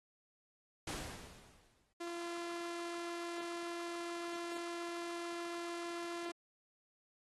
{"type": "noise with exponential decay", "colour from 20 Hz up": "pink", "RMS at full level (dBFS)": -40, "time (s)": [0.87, 1.93], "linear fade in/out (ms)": 5, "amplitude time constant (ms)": 230}
{"type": "tone", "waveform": "sawtooth", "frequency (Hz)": 342.8, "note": "F4", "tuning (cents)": -32, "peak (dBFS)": -37, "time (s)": [2, 6.32], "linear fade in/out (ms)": 10}
{"effects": ["low-pass 11000 Hz 12 dB/octave", "AAC 32 kbps"]}